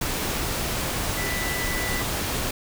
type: tone in noise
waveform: sine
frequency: 1982 Hz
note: B6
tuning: 6 cents sharp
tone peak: -30 dBFS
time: 1.17-2.02 s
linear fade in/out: 5 ms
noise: pink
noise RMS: -27 dBFS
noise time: 0.01-2.51 s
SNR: -6 dB
effects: none